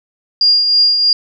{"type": "tone with tremolo", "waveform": "sine", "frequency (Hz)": 4820, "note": "D8", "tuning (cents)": 44, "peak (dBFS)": -6, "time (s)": [0.41, 1.13], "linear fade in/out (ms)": 2, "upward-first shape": "triangle", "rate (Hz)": 3.1, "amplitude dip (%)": 50, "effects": []}